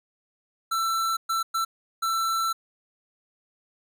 square tone bursts at uneven times, 1337 Hz, E6, 24 cents sharp, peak -24 dBFS, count 4, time 0.71-1.17 / 1.29-1.43 / 1.54-1.65 / 2.02-2.53 s, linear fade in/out 10 ms, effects none

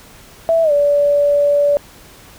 sine tone with pitch glide, 659.3 to 577.3 Hz, E5 to D5, 0 to -30 cents, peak -10 dBFS, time 0.49-1.77 s, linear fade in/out 0 ms, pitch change -230 cents, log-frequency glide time 0.63-0.72 s, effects pink hiss -42 dBFS RMS until 2.38 s

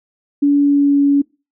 sine tone with pitch glide, 285.7 to 282.6 Hz, D4 to C#4, -48 to +34 cents, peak -9 dBFS, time 0.42-1.22 s, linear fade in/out 10 ms, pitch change -18 cents, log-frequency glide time 0.58-1.01 s, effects noise-tail reverb RT60 0.3 s tail -24 dB re dry

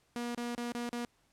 sawtooth tone with dropouts, 239.4 Hz, A#3, 46 cents sharp, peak -31 dBFS, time 0.16-1.05 s, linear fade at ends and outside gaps 0 ms, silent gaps 0.348-0.376 / 0.55-0.579 / 0.721-0.749 / 0.892-0.93 s, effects pink hiss -71 dBFS RMS until 1.32 s + low-pass 11000 Hz 12 dB/octave

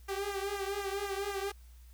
sawtooth tone with flanger, 397.6 Hz, G4, 25 cents sharp, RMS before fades -36 dBFS, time 0.08-1.52 s, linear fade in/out 10 ms, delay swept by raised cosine 0.21 to 3.61 ms, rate 4 Hz, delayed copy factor -1, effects added 60 Hz sine -51 dBFS peak until 1.93 s + white hiss -66 dBFS RMS until 1.93 s

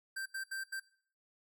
square tone bursts at uneven times, 1568 Hz, G6, in tune, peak -38 dBFS, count 4, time 0.16-0.26 / 0.34-0.44 / 0.51-0.64 / 0.72-0.8 s, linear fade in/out 10 ms, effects noise-tail reverb RT60 0.5 s tail -19 dB re dry

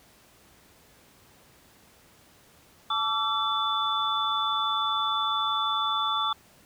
sine tone cluster, 872 / 1152 / 1347 / 3487 Hz, A5 / D6 / E6 / A7, -16 / -34 / +37 / -16 cents, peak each -32 / -28 / -31 / -29 dBFS, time 2.9-6.33 s, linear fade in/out 5 ms, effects pink hiss -57 dBFS RMS until 6.65 s + high-pass 60 Hz 12 dB/octave

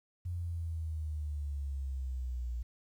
sine exponential sweep, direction down, 88.8 to 58.9 Hz, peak -34 dBFS, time 0.25-2.63 s, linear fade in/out 10 ms, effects 11-bit

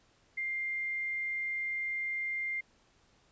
sine tone, 2100 Hz, C7, 6 cents sharp, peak -32 dBFS, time 0.37-2.61 s, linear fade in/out 10 ms, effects pink hiss -67 dBFS RMS until 3.31 s + resampled to 16000 Hz

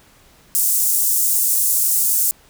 pink high-pass noise, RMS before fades -17 dBFS, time 0.55-2.31 s, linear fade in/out 0 ms, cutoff 7900 Hz, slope 24 dB/octave, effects pink hiss -51 dBFS RMS until 2.49 s

